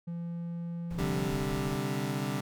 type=tone with pitch glide; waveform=triangle; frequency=170.3 to 173.08 Hz; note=F3 to F3; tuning=-43 to -15 cents; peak=-32 dBFS; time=0.07-1.3 s; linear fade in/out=10 ms; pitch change=+28 cents; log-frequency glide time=1.04-1.15 s
type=noise; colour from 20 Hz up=brown; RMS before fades=-41 dBFS; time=0.9-1.77 s; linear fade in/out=10 ms
type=chord; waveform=25% pulse; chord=C suspended second; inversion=none; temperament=equal; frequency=130.81 / 146.83 / 196 Hz; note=C3 / D3 / G3; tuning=0 / 0 / 0 cents; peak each=-31 dBFS; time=0.98-2.41 s; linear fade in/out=10 ms
effects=none